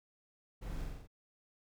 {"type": "noise with echo", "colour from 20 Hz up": "brown", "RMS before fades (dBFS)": -44, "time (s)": [0.61, 0.85], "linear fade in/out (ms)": 20, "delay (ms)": 45, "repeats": 5, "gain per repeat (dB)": -2, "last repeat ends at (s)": 1.075, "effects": []}